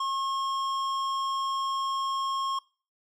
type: tone with hard clipping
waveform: triangle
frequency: 1080 Hz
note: C#6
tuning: 45 cents flat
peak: -29 dBFS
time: 0-2.59 s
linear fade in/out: 5 ms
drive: 15 dB
effects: noise-tail reverb RT60 0.4 s tail -24 dB re dry